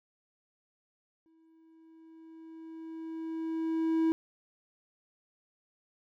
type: tone with exponential growth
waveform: triangle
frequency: 324 Hz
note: E4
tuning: 30 cents flat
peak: -21 dBFS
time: 1.26-4.12 s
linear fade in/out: 0 ms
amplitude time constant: 620 ms
effects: none